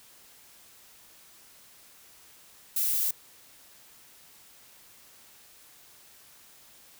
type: noise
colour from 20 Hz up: violet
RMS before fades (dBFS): -27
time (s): 2.76-3.11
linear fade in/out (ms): 5
effects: white hiss -55 dBFS RMS until 6.99 s